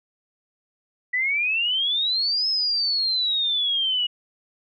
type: exponential two-way sweep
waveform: sine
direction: up then down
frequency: 1954 to 5220 to 2889 Hz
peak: -20 dBFS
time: 1.13-4.07 s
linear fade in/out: 10 ms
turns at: 2.48 s
effects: none